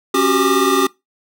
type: tone cluster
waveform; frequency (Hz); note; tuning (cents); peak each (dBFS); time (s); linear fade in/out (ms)
square; 274.5 / 370.8 / 389.3 / 1203; C#4 / F#4 / G4 / D6; -17 / +4 / -12 / +41; -19; 0.14-0.87; 5
effects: noise-tail reverb RT60 0.2 s tail -22 dB re dry